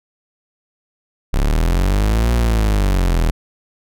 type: linear two-way sweep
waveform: 40% pulse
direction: up then down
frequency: 32.93 to 59.7 to 39.38 Hz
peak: -12 dBFS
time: 1.33-3.31 s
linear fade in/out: 10 ms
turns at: 2.33 s
effects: none